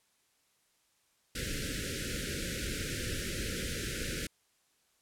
pink band-stop noise, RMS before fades -36 dBFS, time 1.35-4.27 s, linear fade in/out 5 ms, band 560 to 1400 Hz, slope 96 dB/octave, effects white hiss -72 dBFS RMS until 5.01 s + low-pass 11000 Hz 12 dB/octave

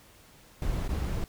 brown noise with dropouts, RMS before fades -30 dBFS, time 0.62-1.24 s, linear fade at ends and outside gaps 1 ms, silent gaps 0.878-0.891 s, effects pink hiss -56 dBFS RMS until 1.28 s

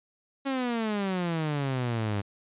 sawtooth exponential sweep, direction down, 277.2 to 98.8 Hz, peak -23 dBFS, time 0.45-2.22 s, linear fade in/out 20 ms, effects resampled to 8000 Hz

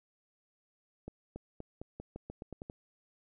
accelerating click train, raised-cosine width 2 ms, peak -29 dBFS, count 11, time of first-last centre 1.08-2.699 s, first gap 280 ms, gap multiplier 0.87, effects none

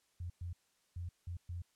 sine tone bursts at uneven times, 87.3 Hz, F2, in tune, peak -39 dBFS, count 5, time 0.2-0.3 / 0.41-0.53 / 0.96-1.09 / 1.27-1.37 / 1.49-1.62 s, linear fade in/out 5 ms, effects white hiss -75 dBFS RMS until 1.75 s + low-pass 10000 Hz 12 dB/octave

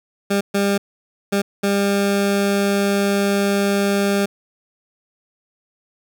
20% pulse tone bursts at uneven times, 200 Hz, G3, 35 cents sharp, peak -11 dBFS, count 4, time 0.3-0.41 / 0.54-0.78 / 1.32-1.42 / 1.63-4.26 s, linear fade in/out 10 ms, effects none

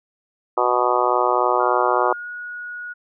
harmonic tone, 123.47 Hz, B2, in tune, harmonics 3 / 4 / 5 / 6 / 7 / 8 / 9 / 10, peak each -24 / -24 / -24 / -24 / -24 / -24 / -24 / -24 dBFS, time 0.57-2.13 s, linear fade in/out 5 ms
sine tone with pitch glide, 1391 to 1453.4 Hz, F6 to F#6, -7 to -31 cents, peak -29 dBFS, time 1.59-2.94 s, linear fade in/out 20 ms, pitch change +76 cents, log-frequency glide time 1.94-2.28 s
effects none

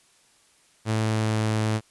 sawtooth tone with pitch glide, 110 to 108.99 Hz, A2 to A2, 0 to -16 cents, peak -18 dBFS, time 0.85-1.81 s, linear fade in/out 50 ms, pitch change -16 cents, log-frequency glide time 0.99-1.38 s, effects white hiss -60 dBFS RMS until 1.9 s + resampled to 24000 Hz

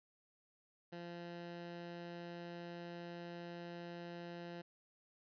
15% pulse tone, 172.5 Hz, F3, 21 cents flat, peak -40 dBFS, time 0.92-4.62 s, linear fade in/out 10 ms, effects resampled to 11025 Hz

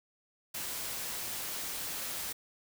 white noise, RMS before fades -38 dBFS, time 0.54-2.33 s, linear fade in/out 10 ms, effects none

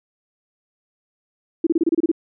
sine tone bursts, 329.6 Hz, E4, in tune, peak -13 dBFS, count 9, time 1.64-2.116 s, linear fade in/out 5 ms, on 28 ms, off 28 ms, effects none

